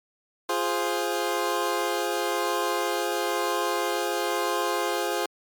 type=chord; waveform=20% pulse; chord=F minor; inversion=none; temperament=equal; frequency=349.2 / 415.3 / 523.3 Hz; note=F4 / Ab4 / C5; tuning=0 / 0 / 0 cents; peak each=-24 dBFS; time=0.49-5.26 s; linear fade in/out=5 ms; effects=MP3 96 kbps